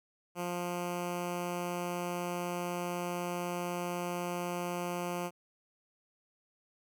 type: tone with notch filter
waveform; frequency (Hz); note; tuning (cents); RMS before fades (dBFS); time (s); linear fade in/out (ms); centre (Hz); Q
10% pulse; 176; F3; +14; -36; 0.35-5.31; 50; 4000; 1.9
effects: none